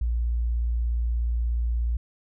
sine tone, 58.4 Hz, A#1, 4 cents sharp, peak -22 dBFS, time 0.01-1.97 s, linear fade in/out 5 ms, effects none

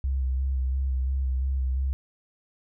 sine tone with vibrato, 65.7 Hz, C2, 8 cents sharp, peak -23 dBFS, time 0.04-1.93 s, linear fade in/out 0 ms, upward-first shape square, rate 2.9 Hz, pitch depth 28 cents each way, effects none

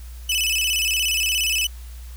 sawtooth tone with vibrato, 2784 Hz, F7, 6 cents flat, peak -16 dBFS, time 0.29-1.67 s, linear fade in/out 5 ms, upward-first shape square, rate 17 Hz, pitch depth 120 cents each way, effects added 60 Hz sine -34 dBFS peak until 2.16 s + white hiss -49 dBFS RMS until 2.16 s

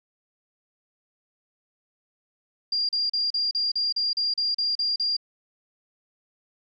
sine tone bursts, 4789 Hz, D8, 33 cents sharp, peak -22 dBFS, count 12, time 2.72-5.167 s, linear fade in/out 5 ms, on 170 ms, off 37 ms, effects none

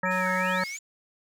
harmonic tone, 185 Hz, F#3, in tune, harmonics 1 / 3 / 5 / 7 / 9 / 10, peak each -31 / -31 / -31 / -31 / -31 / -31 dBFS, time 0.03-0.64 s, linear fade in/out 5 ms
triangle tone with vibrato, 2309 Hz, D7, 30 cents flat, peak -33 dBFS, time 0.05-0.77 s, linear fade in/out 10 ms, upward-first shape sine, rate 2.8 Hz, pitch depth 110 cents each way
white band-pass noise, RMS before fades -48 dBFS, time 0.1-0.79 s, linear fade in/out 20 ms, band 2100 to 8400 Hz, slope 12 dB/octave
sine exponential sweep, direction up, 1466 to 7230 Hz, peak -39 dBFS, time 0.26-0.79 s, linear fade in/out 5 ms
effects none

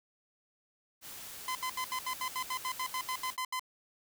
white noise, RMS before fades -46 dBFS, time 1.01-3.37 s, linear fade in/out 50 ms
sawtooth tone bursts, 1023 Hz, C6, 39 cents flat, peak -29 dBFS, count 15, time 1.48-3.595 s, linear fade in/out 2 ms, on 71 ms, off 75 ms
effects none

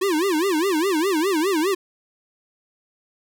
square tone with vibrato, 349.2 Hz, F4, in tune, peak -19 dBFS, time 0.01-1.75 s, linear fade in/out 10 ms, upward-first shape sine, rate 4.9 Hz, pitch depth 250 cents each way, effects none

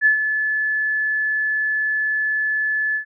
sine tone with ADSR envelope, 1728 Hz, A6, 32 cents flat, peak -10 dBFS, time 0.01-3.05 s, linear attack 46 ms, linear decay 110 ms, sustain -8 dB, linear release 98 ms, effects none

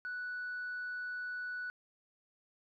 sine tone, 1480 Hz, F#6, in tune, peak -36 dBFS, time 0.05-1.7 s, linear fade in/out 0 ms, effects tanh soft clip ceiling -35 dBFS

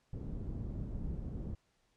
pink low-pass noise, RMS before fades -40 dBFS, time 0.13-1.55 s, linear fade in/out 5 ms, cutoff 230 Hz, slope 12 dB/octave, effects pink hiss -75 dBFS RMS until 1.96 s + low-pass 8000 Hz 12 dB/octave

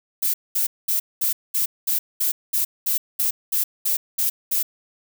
violet noise bursts, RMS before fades -21 dBFS, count 14, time 0.22-4.63 s, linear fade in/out 10 ms, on 120 ms, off 210 ms, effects none

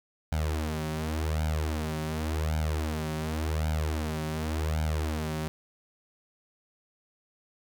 sawtooth tone with flanger, 77.78 Hz, D#2, in tune, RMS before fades -30 dBFS, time 0.32-5.48 s, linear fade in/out 0 ms, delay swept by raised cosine 1.3 to 5.4 ms, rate 0.89 Hz, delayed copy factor +1, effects none

